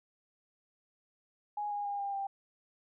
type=tone with pitch steps; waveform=sine; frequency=830.6 / 820.1 / 809.8 / 799.5 / 789.4 Hz; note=G#5 / G#5 / G#5 / G5 / G5; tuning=0 / -22 / -44 / +34 / +12 cents; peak=-33 dBFS; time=1.57-2.27 s; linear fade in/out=5 ms; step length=140 ms; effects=none